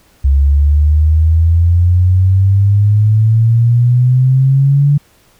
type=exponential sweep; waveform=sine; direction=up; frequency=67.9 to 145.3 Hz; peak=-6 dBFS; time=0.24-4.98 s; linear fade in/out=10 ms; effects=pink hiss -50 dBFS RMS until 5.39 s